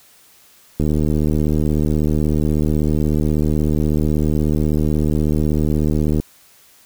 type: click train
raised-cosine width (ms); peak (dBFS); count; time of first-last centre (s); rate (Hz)
3; -6; 413; 0.8-6.2; 76.3
effects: white hiss -50 dBFS RMS until 6.85 s